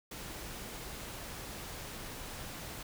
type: noise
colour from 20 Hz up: pink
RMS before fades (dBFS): -44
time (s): 0.11-2.83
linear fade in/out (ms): 5
effects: none